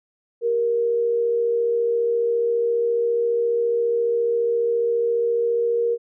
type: tone pair together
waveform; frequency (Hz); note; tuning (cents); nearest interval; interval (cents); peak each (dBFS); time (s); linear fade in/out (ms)
sine; 394 / 468.6; G4 / A#4; +9 / +9; minor third; 300; -30 / -18; 0.41-5.98; 50
effects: none